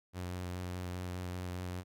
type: tone with vibrato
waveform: sawtooth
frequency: 90.2 Hz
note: F#2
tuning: 44 cents flat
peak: -34 dBFS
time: 0.13-1.84 s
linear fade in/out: 50 ms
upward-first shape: square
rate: 4.9 Hz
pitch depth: 13 cents each way
effects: none